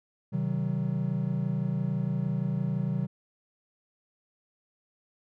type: chord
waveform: triangle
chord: C diminished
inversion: none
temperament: just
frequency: 130.81 / 156.98 / 188.37 Hz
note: C3 / Eb3 / Gb3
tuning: 0 / +16 / +31 cents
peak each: -29 dBFS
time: 0.32-3.07 s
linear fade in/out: 20 ms
effects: none